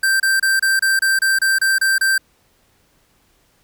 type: tone bursts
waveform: square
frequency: 1568 Hz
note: G6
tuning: in tune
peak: -14 dBFS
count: 11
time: 0.03-2.18 s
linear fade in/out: 5 ms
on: 170 ms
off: 28 ms
effects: pink hiss -59 dBFS RMS until 3.63 s